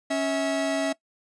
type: tone pair together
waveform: 45% pulse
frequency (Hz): 276.6 / 648.1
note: C#4 / E5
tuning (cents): -4 / -30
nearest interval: octave + minor third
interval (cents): 1474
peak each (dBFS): -27 / -26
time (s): 0.1-0.93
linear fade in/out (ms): 10
effects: noise-tail reverb RT60 0.1 s tail -20 dB re dry + resampled to 22050 Hz